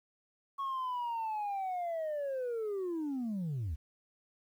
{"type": "linear sweep", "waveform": "sine", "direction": "down", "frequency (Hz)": [1108.7, 66.9], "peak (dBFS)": -31, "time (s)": [0.58, 3.76], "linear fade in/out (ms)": 20, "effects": ["tanh soft clip ceiling -32 dBFS", "11-bit"]}